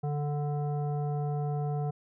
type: tone with frequency modulation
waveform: sine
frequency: 146 Hz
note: D3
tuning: 10 cents flat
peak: -28 dBFS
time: 0.03-1.91 s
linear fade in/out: 10 ms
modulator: 587 Hz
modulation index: 0.65
effects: none